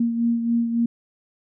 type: beating tone pair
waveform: sine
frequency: 233.1 / 236.7 Hz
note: A#3 / A#3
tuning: 0 / +27 cents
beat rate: 3.6 Hz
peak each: -19 / -28 dBFS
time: 0-0.86 s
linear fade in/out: 5 ms
effects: none